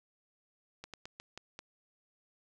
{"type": "slowing click train", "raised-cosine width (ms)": 0.2, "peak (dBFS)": -27, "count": 6, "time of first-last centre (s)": [0.84, 1.591], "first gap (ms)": 97, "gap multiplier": 1.22, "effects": []}